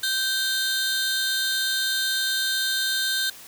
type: tone cluster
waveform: 40% pulse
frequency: 1558 / 3676 / 4171 Hz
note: G6 / A#7 / C8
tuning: -11 / -25 / -6 cents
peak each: -25 / -26 / -27 dBFS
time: 0.03-3.3 s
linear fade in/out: 5 ms
effects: white hiss -44 dBFS RMS until 3.47 s